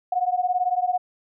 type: beating tone pair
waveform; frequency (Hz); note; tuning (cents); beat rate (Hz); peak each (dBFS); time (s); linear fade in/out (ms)
sine; 718 / 736; F5 / F#5; +48 / -9; 18; -23; 0.12-0.98; 5
effects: none